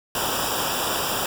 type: noise with comb filter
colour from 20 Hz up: pink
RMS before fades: -25 dBFS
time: 0.15-1.26 s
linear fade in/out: 2 ms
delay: 0.47 ms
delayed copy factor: -0.9
effects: none